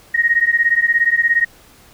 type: beating tone pair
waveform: sine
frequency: 1864.7 / 1881.7 Hz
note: A#6 / A#6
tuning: 0 / +16 cents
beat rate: 17 Hz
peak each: -15 / -15 dBFS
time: 0.14-1.45 s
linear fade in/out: 10 ms
effects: pink hiss -47 dBFS RMS until 1.93 s